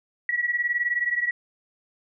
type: beating tone pair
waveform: sine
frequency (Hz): 1925 / 1944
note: B6 / B6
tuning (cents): -45 / -28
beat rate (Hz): 19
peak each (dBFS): -24 / -27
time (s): 0.29-1.31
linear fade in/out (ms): 2
effects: none